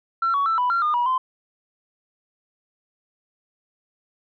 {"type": "tone with pitch steps", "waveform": "sine", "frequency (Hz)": [1352, 1124, 1329, 989, 1374, 1216, 966, 1032], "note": ["E6", "C#6", "E6", "B5", "F6", "D#6", "B5", "C6"], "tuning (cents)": [43, 24, 14, 2, -29, -40, -39, -24], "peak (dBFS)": -17, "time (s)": [0.22, 1.18], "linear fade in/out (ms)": 5, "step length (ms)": 120, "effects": ["tanh soft clip ceiling -15 dBFS"]}